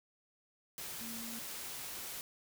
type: tone in noise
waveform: sine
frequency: 230 Hz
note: A#3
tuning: 23 cents flat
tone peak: -46 dBFS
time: 1.01-1.39 s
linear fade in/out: 0 ms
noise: white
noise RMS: -44 dBFS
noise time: 0.78-2.21 s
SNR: -5 dB
effects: none